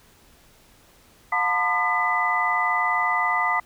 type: tone cluster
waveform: sine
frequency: 720 / 896 / 1008 / 1211 / 1999 Hz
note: F#5 / A5 / B5 / D#6 / B6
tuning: -47 / +31 / +35 / -47 / +20 cents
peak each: -28 / -26 / -29 / -25 / -24 dBFS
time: 1.32-3.6 s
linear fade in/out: 5 ms
effects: pink hiss -55 dBFS RMS until 3.65 s